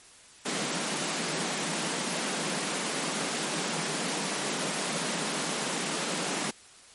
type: high-pass noise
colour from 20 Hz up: pink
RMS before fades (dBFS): -31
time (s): 0.45-6.51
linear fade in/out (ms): 10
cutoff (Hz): 150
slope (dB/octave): 96
effects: white hiss -53 dBFS RMS until 6.94 s + MP3 48 kbps